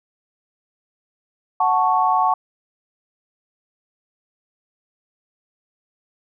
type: chord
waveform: sine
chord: F# minor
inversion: none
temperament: equal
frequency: 740 / 880 / 1108.7 Hz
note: F#5 / A5 / C#6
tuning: 0 / 0 / 0 cents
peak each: -19 dBFS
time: 1.6-2.34 s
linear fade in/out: 5 ms
effects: none